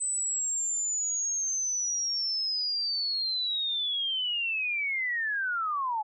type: linear sweep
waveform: sine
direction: down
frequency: 8100 to 830.6 Hz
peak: -27 dBFS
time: 0-6.03 s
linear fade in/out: 20 ms
effects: none